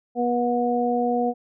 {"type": "harmonic tone", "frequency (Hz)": 242.2, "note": "B3", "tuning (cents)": -34, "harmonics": [1, 2, 3], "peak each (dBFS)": [-24, -24, -24], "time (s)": [0.15, 1.34], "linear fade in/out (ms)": 50, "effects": []}